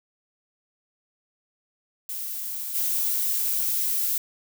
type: noise with level steps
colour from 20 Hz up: violet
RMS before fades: -32 / -25 dBFS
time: 2.09-4.18 s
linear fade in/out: 2 ms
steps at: 2.74 s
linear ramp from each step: 20 ms
effects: none